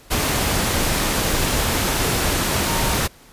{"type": "tone in noise", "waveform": "sine", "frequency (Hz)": 921, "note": "A#5", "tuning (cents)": -21, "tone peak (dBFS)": -27, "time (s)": [2.66, 2.96], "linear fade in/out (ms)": 20, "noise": "pink", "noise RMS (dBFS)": -20, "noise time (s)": [0.1, 3.08], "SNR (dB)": -10, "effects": ["pink hiss -48 dBFS RMS until 3.32 s", "resampled to 32000 Hz"]}